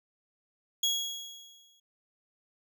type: tone with exponential decay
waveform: 30% pulse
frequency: 3322 Hz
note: G#7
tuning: in tune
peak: -21 dBFS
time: 0.83-1.8 s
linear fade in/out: 5 ms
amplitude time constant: 210 ms
effects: none